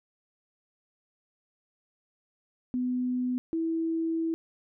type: tone pair in turn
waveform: sine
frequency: 250.4 / 327 Hz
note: B3 / E4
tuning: +24 / -14 cents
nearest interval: perfect fourth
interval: 462 cents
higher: second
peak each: -26 dBFS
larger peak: neither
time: 2.74-3.38 / 3.53-4.34 s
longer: second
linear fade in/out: 0 ms
effects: none